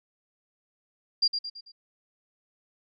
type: tone with echo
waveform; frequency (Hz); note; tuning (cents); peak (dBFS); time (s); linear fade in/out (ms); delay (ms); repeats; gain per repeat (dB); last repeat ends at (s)
sine; 4780; D8; +30; -19; 1.22-1.28; 10; 110; 4; -7; 1.72
effects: none